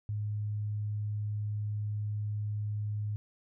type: tone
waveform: sine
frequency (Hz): 104.9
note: G#2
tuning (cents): +18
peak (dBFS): -31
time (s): 0.09-3.16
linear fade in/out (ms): 0
effects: none